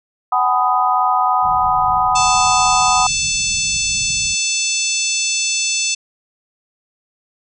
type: chord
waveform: sine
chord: G# minor seventh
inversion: third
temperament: just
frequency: 747.5 / 830.6 / 996.7 / 1245.9 Hz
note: F#5 / G#5 / B5 / D#6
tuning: +17 / 0 / +16 / +2 cents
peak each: -17 / -22 / -18 / -17 dBFS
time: 0.32-3.07 s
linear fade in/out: 5 ms
type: low-pass noise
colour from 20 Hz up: pink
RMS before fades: -34 dBFS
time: 1.42-4.35 s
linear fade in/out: 10 ms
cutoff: 200 Hz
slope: 48 dB/octave
type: harmonic tone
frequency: 880 Hz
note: A5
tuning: in tune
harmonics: 3 / 4 / 5 / 6 / 7 / 8 / 9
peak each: -22 / -26 / -25 / -26 / -21 / -27 / -25 dBFS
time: 2.15-5.95 s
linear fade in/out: 10 ms
effects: none